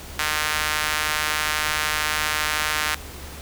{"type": "tone with high-pass filter", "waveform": "sawtooth", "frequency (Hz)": 152.7, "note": "D#3", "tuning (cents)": -32, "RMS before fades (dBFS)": -24, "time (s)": [0.19, 2.95], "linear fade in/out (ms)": 2, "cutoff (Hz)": 1500, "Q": 1.2, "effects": ["added 71 Hz sine -39 dBFS peak until 3.41 s", "pink hiss -39 dBFS RMS until 3.41 s"]}